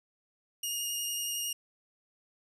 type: tone with vibrato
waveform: 15% pulse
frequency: 2848 Hz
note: F7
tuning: 33 cents sharp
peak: -25 dBFS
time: 0.63-1.53 s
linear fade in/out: 5 ms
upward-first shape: sine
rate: 11 Hz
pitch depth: 11 cents each way
effects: none